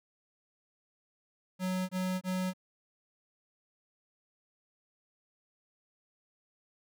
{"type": "tone bursts", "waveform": "square", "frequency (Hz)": 185, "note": "F#3", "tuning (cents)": 0, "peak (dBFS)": -31, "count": 3, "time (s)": [1.59, 2.536], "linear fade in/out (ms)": 50, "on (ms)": 300, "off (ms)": 23, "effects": []}